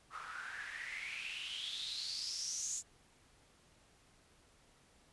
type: noise with band-pass filter sweep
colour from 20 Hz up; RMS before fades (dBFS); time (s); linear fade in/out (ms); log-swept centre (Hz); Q
white; -43; 0.1-2.83; 50; 1200 to 7200; 7.7
effects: pink hiss -67 dBFS RMS until 5.12 s + resampled to 24000 Hz